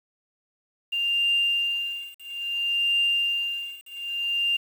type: tone with tremolo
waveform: sine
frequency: 2794 Hz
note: F7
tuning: in tune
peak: -18 dBFS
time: 0.92-4.57 s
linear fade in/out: 10 ms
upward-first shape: triangle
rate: 0.6 Hz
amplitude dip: 100%
effects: tanh soft clip ceiling -14 dBFS + 8-bit